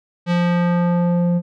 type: tone with low-pass filter sweep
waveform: square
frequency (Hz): 174.61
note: F3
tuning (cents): 0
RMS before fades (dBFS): -17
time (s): 0.26-1.42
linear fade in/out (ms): 50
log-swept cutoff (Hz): 3900 to 390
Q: 0.98
effects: none